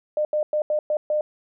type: tone bursts at uneven times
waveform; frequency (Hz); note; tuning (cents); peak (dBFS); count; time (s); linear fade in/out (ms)
sine; 605; D#5; -49; -19; 6; 0.17-0.25 / 0.33-0.43 / 0.53-0.62 / 0.7-0.79 / 0.9-0.97 / 1.1-1.21; 2
effects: none